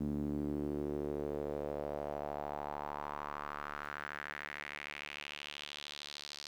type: tone with band-pass filter sweep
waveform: sawtooth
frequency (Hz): 73.2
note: D2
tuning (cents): -5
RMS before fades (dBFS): -41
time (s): 0-6.48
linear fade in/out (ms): 10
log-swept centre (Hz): 240 to 4700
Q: 3
effects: 11-bit